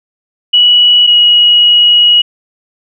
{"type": "tone pair in turn", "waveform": "sine", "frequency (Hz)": [2934, 2905], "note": ["F#7", "F#7"], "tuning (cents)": [-15, -32], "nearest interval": "unison", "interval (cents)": 17, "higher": "first", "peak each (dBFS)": -3, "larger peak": "neither", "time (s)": [[0.53, 1.07], [1.07, 2.22]], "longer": "second", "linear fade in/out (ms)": 10, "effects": []}